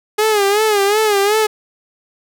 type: tone with vibrato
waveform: sawtooth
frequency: 415.8 Hz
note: G#4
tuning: 2 cents sharp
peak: -8 dBFS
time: 0.18-1.47 s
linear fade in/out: 10 ms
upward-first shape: sine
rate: 2.7 Hz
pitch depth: 92 cents each way
effects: none